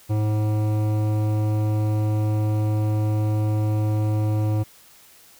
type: tone with hard clipping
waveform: sine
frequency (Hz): 106.7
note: G#2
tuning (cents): +47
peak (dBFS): -21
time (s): 0.09-4.64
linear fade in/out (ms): 20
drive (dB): 14
effects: white hiss -51 dBFS RMS until 5.39 s